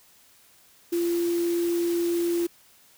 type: tone in noise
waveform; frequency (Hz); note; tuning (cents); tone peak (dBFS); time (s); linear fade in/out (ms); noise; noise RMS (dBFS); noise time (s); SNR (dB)
sine; 343.4; F4; -29; -22; 0.92-2.47; 10; white; -39; 0.92-2.47; +14
effects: white hiss -57 dBFS RMS until 2.97 s